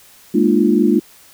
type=chord; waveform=sine; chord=Bb dominant seventh; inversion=third; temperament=equal with one note detuned; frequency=207.7 / 233.1 / 301.2 / 349.2 Hz; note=Ab3 / Bb3 / D4 / F4; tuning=0 / 0 / +44 / 0 cents; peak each=-16 dBFS; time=0.34-1 s; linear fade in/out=10 ms; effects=white hiss -46 dBFS RMS until 1.33 s